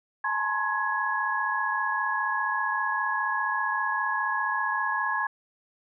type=tone cluster; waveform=sine; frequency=843 / 878 / 963 / 1067 / 1675 Hz; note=G#5 / A5 / B5 / C6 / G#6; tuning=+26 / -4 / -44 / +34 / +14 cents; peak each=-35 / -35 / -35 / -29 / -28 dBFS; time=0.24-5.27 s; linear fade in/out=5 ms; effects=none